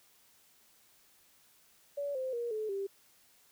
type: tone with pitch steps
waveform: sine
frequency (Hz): 570 / 519.7 / 473.8 / 432 / 393.8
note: C#5 / C5 / A#4 / A4 / G4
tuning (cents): +48 / -12 / +28 / -32 / +8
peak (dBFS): -33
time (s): 1.97-2.87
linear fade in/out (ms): 10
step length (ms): 180
effects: white hiss -65 dBFS RMS until 3.51 s